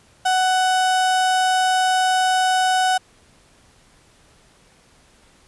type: tone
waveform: 35% pulse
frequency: 745 Hz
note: F#5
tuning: 12 cents sharp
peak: -14 dBFS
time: 0.25-2.98 s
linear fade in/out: 10 ms
effects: pink hiss -54 dBFS RMS until 5.47 s + resampled to 24000 Hz